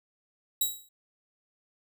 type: tone with exponential decay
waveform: 5% pulse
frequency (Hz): 3864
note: B7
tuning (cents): -39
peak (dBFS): -14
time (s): 0.61-0.89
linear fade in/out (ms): 5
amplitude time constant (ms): 60
effects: none